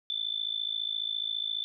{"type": "tone with amplitude modulation", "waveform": "sine", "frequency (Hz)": 3520, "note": "A7", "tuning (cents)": 0, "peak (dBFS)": -26, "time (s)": [0.1, 1.64], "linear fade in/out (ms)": 0, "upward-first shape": "sine", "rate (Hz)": 54.6, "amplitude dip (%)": 90, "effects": []}